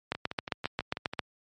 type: two click trains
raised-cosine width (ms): 0.3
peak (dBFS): -19 / -12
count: 7 / 9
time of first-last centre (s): 0.15-1.135 / 0.12-1.192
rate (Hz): 6.09 / 7.46
effects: high-pass 80 Hz 12 dB/octave + MP3 48 kbps